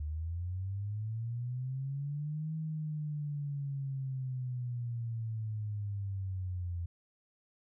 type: linear two-way sweep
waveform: sine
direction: up then down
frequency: 73.42 to 159 to 85.1 Hz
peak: -34 dBFS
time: 0-6.86 s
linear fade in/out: 5 ms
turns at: 2.55 s
effects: none